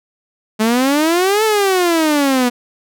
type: exponential two-way sweep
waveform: sawtooth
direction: up then down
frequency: 212.6 to 444.3 to 240.6 Hz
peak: -8 dBFS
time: 0.59-2.5 s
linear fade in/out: 20 ms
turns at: 1.44 s
effects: none